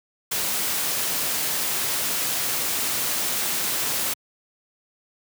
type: noise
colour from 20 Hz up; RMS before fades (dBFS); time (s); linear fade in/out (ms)
white; -25; 0.31-4.14; 10
effects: high-pass 100 Hz 12 dB/octave